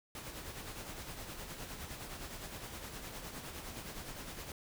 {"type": "noise with tremolo", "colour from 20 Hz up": "pink", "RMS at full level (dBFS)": -44, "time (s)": [0.15, 4.52], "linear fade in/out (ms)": 2, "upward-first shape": "sine", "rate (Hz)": 9.7, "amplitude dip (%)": 45, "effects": []}